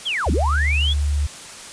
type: linear two-way sweep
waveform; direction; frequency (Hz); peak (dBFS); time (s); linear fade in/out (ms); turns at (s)
sine; down then up; 3505 to 138.59 to 3505; -20; 0.05-0.94; 20; 0.31
type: tone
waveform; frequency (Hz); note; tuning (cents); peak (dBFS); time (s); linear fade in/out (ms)
sine; 72.9; D2; -12; -17; 0.26-1.27; 10
effects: white hiss -37 dBFS RMS until 1.72 s + resampled to 22050 Hz